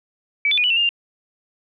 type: tone with pitch steps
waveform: sine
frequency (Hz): 2292 / 3488 / 2460 / 2956 / 2703 / 2818 / 2791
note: D7 / A7 / D#7 / F#7 / E7 / F7 / F7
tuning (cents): -43 / -16 / -20 / -2 / +43 / +15 / -2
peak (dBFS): -15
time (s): 0.45-0.891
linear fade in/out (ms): 2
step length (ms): 63
effects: none